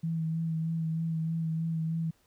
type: tone with vibrato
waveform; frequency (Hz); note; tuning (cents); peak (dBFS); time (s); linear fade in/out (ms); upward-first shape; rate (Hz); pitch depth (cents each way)
sine; 162.4; E3; -26; -28; 0.03-2.11; 10; sine; 3.2; 23
effects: pink hiss -68 dBFS RMS until 2.26 s